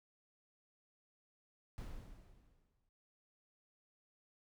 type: noise with exponential decay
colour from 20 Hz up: brown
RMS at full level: -43 dBFS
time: 1.78-2.89 s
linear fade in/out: 0 ms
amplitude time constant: 240 ms
effects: none